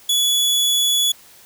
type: tone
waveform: sawtooth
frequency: 3408 Hz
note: G#7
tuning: 44 cents sharp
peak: -12 dBFS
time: 0.09-1.12 s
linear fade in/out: 5 ms
effects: white hiss -47 dBFS RMS until 1.45 s